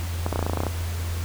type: clicks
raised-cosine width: 1 ms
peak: -11 dBFS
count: 12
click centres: 0.264 / 0.327 / 0.359 / 0.392 / 0.427 / 0.465 / 0.497 / 0.534 / 0.573 / 0.604 / 0.635 / 0.667 s
effects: added 85 Hz sine -26 dBFS peak until 1.24 s + pink hiss -37 dBFS RMS until 1.24 s